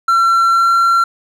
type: tone with pitch glide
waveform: triangle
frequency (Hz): 1356 to 1364.6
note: E6 to F6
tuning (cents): +49 to -41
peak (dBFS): -7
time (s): 0.08-1.04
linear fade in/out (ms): 5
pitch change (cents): +10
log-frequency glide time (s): 0.49-0.7
effects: none